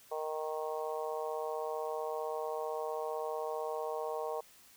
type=harmonic tone; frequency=155.56 Hz; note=D#3; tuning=in tune; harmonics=3 / 4 / 5 / 6 / 7; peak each=-38 / -40 / -42 / -44 / -45 dBFS; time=0.11-4.41 s; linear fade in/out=10 ms; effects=white hiss -60 dBFS RMS until 4.76 s